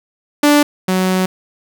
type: tone pair in turn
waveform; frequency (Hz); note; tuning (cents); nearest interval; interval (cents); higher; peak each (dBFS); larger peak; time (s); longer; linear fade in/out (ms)
sawtooth; 292.9 / 186.06; D4 / F#3; -5 / +10; minor sixth; 785; first; -4 / -9; first; 0.43-0.63 / 0.88-1.26; second; 5
effects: none